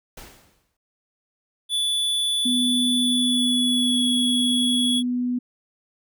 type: noise with exponential decay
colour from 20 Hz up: pink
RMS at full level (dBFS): -38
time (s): 0.17-0.77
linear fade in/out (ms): 5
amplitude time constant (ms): 130
type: tone with pitch glide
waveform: square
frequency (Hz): 3459 to 3362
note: A7 to G#7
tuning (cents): -30 to +20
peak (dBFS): -21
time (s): 1.69-5.03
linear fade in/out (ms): 50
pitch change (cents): -50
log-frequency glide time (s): 2.98-4.08
type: tone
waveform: sine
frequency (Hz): 246.9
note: B3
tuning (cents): 0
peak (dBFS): -21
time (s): 2.45-5.39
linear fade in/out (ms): 10
effects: none